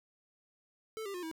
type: tone with pitch steps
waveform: square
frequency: 440 / 396.6 / 357.4 / 322.1 Hz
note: A4 / G4 / F4 / E4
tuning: 0 / +20 / +40 / -40 cents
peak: -39 dBFS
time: 0.97-1.314 s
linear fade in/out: 0 ms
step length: 86 ms
effects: none